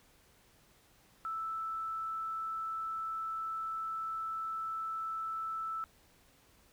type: tone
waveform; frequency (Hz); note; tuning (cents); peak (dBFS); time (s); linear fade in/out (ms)
sine; 1318.5; E6; 0; -35; 1.25-5.84; 0
effects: pink hiss -65 dBFS RMS until 6.72 s